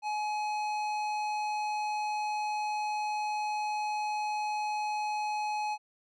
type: tone with tanh clipping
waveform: triangle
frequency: 845 Hz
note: G#5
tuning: 30 cents sharp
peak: -32 dBFS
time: 0.02-5.78 s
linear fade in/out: 50 ms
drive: 18 dB
effects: none